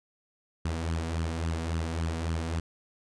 sawtooth tone with flanger, 81.9 Hz, E2, 11 cents flat, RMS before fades -31 dBFS, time 0.65-2.6 s, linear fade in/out 5 ms, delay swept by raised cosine 0.64 to 4.34 ms, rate 3.6 Hz, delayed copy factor +0.6, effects resampled to 22050 Hz

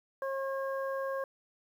harmonic tone, 540 Hz, C#5, 45 cents flat, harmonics 1 / 2 / 3, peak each -33 / -39 / -43 dBFS, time 0.22-1.24 s, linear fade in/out 2 ms, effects 10-bit

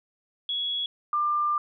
sine tone pair in turn, 3354 / 1193.4 Hz, G#7 / D6, +16 / +27 cents, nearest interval octave + tritone, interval 1789 cents, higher first, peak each -26 / -22 dBFS, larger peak second, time 0.49-0.86 / 1.13-1.58 s, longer second, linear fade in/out 2 ms, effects none

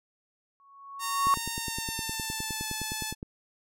sine tone with exponential growth, 1108.7 Hz, C#6, in tune, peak -18 dBFS, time 0.6-1.34 s, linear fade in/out 0 ms, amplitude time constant 160 ms
5% pulse tone with pitch glide, 920 to 869.4 Hz, A#5 to A5, -23 to -21 cents, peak -20 dBFS, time 0.99-3.15 s, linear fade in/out 50 ms, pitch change -98 cents, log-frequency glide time 1.55-2.68 s
click train, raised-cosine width 3 ms, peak -24 dBFS, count 20, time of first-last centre 1.27-3.229 s, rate 9.7 Hz
effects none

